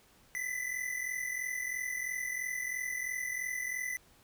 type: tone pair together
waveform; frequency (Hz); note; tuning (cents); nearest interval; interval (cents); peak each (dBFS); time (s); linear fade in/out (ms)
square; 1984 / 2027; B6 / B6; +7 / +45; unison; 38; -37 / -39; 0.35-3.97; 0
effects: pink hiss -63 dBFS RMS until 4.23 s